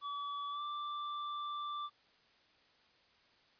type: tone with pitch glide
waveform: square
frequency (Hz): 1145 to 1175.2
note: D6 to D6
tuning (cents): -44 to +1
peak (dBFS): -39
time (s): 0.01-1.9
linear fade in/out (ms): 50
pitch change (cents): +45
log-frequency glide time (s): 0.5-0.62
effects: white hiss -68 dBFS RMS until 3.59 s + resampled to 11025 Hz

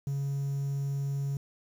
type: tone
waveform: triangle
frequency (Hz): 139.3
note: C#3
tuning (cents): +9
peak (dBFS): -26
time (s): 0.07-1.37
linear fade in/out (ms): 2
effects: tanh soft clip ceiling -23 dBFS + 9-bit

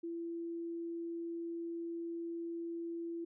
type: tone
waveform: sine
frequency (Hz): 336.7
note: E4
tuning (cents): +37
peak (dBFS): -38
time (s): 0.03-3.25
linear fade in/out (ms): 10
effects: none

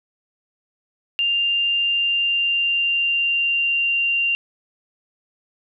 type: tone with pitch glide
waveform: sine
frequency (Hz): 2794 to 2775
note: F7 to F7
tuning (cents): 0 to -12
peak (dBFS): -17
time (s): 1.19-4.35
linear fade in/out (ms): 0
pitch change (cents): -12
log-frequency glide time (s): 1.78-3.92
effects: none

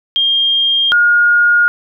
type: tone pair in turn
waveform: sine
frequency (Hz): 3214 / 1428.9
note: G7 / F6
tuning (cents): +43 / +39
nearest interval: octave + major second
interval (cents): 1404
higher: first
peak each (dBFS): -10 / -7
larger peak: second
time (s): 0.16-0.92 / 0.92-1.68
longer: neither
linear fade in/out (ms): 0
effects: none

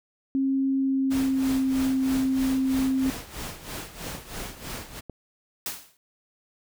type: tone with pitch glide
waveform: sine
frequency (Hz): 269.2 to 264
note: C4 to C4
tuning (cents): +49 to +16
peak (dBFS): -21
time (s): 0.35-3.1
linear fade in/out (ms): 0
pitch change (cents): -33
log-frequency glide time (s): 0.74-1.75
type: noise with tremolo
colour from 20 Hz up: pink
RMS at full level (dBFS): -34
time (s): 1.1-5.01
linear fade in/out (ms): 20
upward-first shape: sine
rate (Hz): 3.1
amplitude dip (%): 75
type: clicks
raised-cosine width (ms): 2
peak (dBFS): -24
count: 4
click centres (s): 3.061 / 4.07 / 4.15 / 5.097
type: noise with exponential decay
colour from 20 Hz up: white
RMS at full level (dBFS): -28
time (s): 5.66-5.97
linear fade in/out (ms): 2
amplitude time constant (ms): 67
effects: none

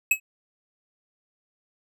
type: tone with exponential decay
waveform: square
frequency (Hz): 2569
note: E7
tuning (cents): -45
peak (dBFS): -14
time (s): 0.11-0.2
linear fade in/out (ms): 5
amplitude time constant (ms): 18
effects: none

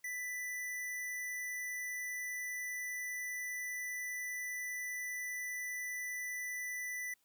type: tone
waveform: square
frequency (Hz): 1985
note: B6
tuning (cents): +8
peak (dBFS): -39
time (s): 0.04-7.14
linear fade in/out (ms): 5
effects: white hiss -75 dBFS RMS until 7.24 s

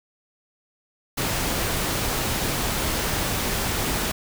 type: noise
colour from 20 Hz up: pink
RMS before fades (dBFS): -25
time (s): 1.17-4.12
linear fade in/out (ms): 10
effects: none

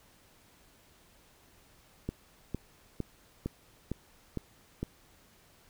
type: click train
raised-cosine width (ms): 3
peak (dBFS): -20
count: 7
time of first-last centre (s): 2.09-4.83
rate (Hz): 2.19
effects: pink hiss -62 dBFS RMS until 5.69 s

